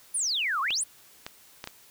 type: exponential two-way sweep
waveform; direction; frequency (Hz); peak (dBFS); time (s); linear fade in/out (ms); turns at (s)
sine; down then up; 10548 to 1038 to 10548; -25; 0.14-0.84; 10; 0.61
type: clicks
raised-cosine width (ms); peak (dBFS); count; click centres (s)
0.2; -18; 4; 0.706 / 1.265 / 1.641 / 1.674
effects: white hiss -55 dBFS RMS until 1.9 s